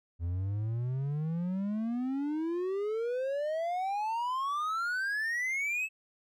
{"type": "exponential sweep", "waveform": "triangle", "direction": "up", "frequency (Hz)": [82.7, 2637], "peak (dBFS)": -28, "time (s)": [0.19, 5.89], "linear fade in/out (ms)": 50, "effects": []}